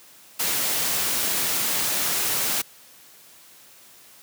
white noise, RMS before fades -24 dBFS, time 0.39-2.62 s, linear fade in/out 10 ms, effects white hiss -50 dBFS RMS until 4.22 s + high-pass 100 Hz 12 dB/octave

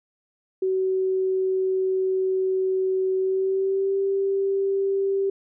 sine tone with pitch glide, 377.3 to 391.5 Hz, F#4 to G4, +34 to -2 cents, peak -20 dBFS, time 0.62-5.3 s, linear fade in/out 5 ms, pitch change +64 cents, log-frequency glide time 3.17-3.97 s, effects none

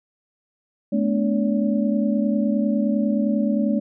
sine tone cluster, 214.6 / 244.4 / 287.4 / 570 Hz, A3 / B3 / D4 / C#5, -43 / -18 / -37 / +48 cents, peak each -20 / -25 / -25 / -28 dBFS, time 0.92-3.8 s, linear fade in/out 10 ms, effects none

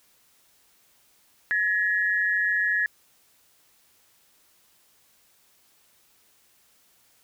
sine tone pair together, 1691 / 1883.2 Hz, G#6 / A#6, +31 / +17 cents, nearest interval major second, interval 186 cents, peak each -23 / -25 dBFS, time 1.51-2.86 s, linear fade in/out 0 ms, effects white hiss -62 dBFS RMS until 7.23 s

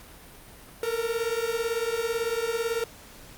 45% pulse beating tone pair, 451.7 / 469.7 Hz, A4 / A#4, +45 / +13 cents, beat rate 18 Hz, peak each -29 dBFS, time 0.83-2.84 s, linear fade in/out 2 ms, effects pink hiss -48 dBFS RMS until 3.37 s + Opus 48 kbps

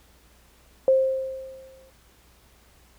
sine tone with exponential decay, 528 Hz, C5, 16 cents sharp, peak -13 dBFS, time 0.88-1.9 s, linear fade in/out 1 ms, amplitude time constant 220 ms, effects added 60 Hz sine -58 dBFS peak until 2.98 s + pink hiss -58 dBFS RMS until 2.98 s

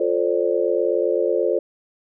sine chord, D minor seventh, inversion first, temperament just, 352.4 / 440.5 / 528.6 / 587.3 Hz, F4 / A4 / C5 / D5, +16 / +2 / +18 / 0 cents, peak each -23 / -22 / -22 / -25 dBFS, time 0-1.59 s, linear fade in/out 5 ms, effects none

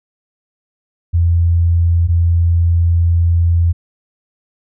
sine tone pair in turn, 85 / 85 Hz, F2 / F2, -46 / -46 cents, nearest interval unison, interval 0 cents, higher neither, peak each -9 dBFS, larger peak neither, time 1.13-2.08 / 2.08-3.73 s, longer second, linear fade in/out 20 ms, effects none

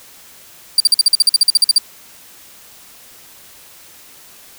35% pulse tone bursts, 4699 Hz, D8, in tune, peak -5 dBFS, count 15, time 0.78-1.782 s, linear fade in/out 2 ms, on 22 ms, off 48 ms, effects white hiss -42 dBFS RMS until 4.58 s

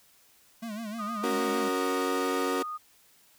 square tone with vibrato, 218.6 Hz, A3, 11 cents flat, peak -35 dBFS, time 0.62-1.69 s, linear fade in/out 10 ms, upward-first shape sine, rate 6.5 Hz, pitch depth 110 cents each way
sine tone, 1233 Hz, D#6, 16 cents flat, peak -33 dBFS, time 0.98-2.78 s, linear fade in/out 20 ms
35% pulse chord, F# major, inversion second, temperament equal, 277.2 / 370 / 466.2 Hz, C#4 / F#4 / A#4, 0 / 0 / 0 cents, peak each -30 dBFS, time 1.23-2.63 s, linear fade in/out 10 ms
effects white hiss -61 dBFS RMS until 3.38 s

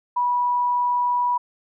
sine tone, 977 Hz, B5, 19 cents flat, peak -18 dBFS, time 0.16-1.38 s, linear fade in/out 10 ms, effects none

